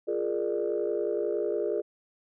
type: chord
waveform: sine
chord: Bb dominant seventh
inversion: second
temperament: equal with one note detuned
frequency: 349.2 / 415.3 / 466.2 / 596.9 Hz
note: F4 / Ab4 / Bb4 / D5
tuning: 0 / 0 / 0 / +28 cents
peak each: -32 / -29 / -32 / -33 dBFS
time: 0.07-1.82 s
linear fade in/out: 20 ms
effects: tanh soft clip ceiling -18 dBFS